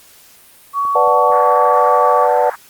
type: tone with pitch glide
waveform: sine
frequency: 1125 to 1145.3 Hz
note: C#6 to D6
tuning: +25 to -44 cents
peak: -14 dBFS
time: 0.73-2.28 s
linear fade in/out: 50 ms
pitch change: +31 cents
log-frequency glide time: 1.05-1.92 s
type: clicks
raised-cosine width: 1 ms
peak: -23 dBFS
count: 3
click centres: 0.852 / 1.076 / 1.302 s
type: chord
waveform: sine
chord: B minor seventh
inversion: none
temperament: equal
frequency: 493.9 / 587.3 / 740 / 880 Hz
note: B4 / D5 / F#5 / A5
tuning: 0 / 0 / 0 / 0 cents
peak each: -16 dBFS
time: 0.95-2.5 s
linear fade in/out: 5 ms
type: band-pass noise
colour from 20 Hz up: pink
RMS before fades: -30 dBFS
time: 1.31-2.56 s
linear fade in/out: 10 ms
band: 840 to 1800 Hz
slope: 48 dB/octave
effects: white hiss -45 dBFS RMS until 2.69 s + Opus 48 kbps